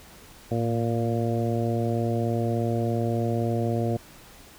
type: harmonic tone with a mistuned harmonic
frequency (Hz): 116.54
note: A#2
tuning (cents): 0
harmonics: 1 / 2 / 3 / 4 / 5 / 6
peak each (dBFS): -26 / -29 / -31 / -32 / -33 / -34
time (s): 0.51-3.97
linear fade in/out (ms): 5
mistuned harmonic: 1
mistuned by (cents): -42
effects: pink hiss -49 dBFS RMS until 4.58 s